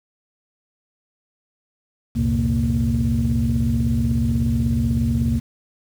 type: tone cluster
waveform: sine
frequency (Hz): 66 / 85.9 / 114.9 / 131.2 / 231.5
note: C2 / F2 / A#2 / C3 / A#3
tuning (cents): +16 / -28 / -25 / +5 / -12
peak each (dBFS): -23 / -24 / -24 / -23 / -20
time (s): 2.15-5.4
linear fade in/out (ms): 20
effects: tanh soft clip ceiling -10 dBFS + 7-bit